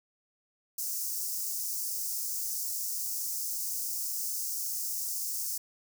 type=high-pass noise; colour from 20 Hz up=white; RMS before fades=-34 dBFS; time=0.78-5.58 s; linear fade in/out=5 ms; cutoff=5100 Hz; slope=48 dB/octave; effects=none